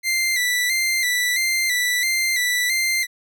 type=tone with vibrato; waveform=sawtooth; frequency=2030 Hz; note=B6; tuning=47 cents sharp; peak=-15 dBFS; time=0.03-3.07 s; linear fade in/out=50 ms; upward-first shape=square; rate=1.5 Hz; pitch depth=51 cents each way; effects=none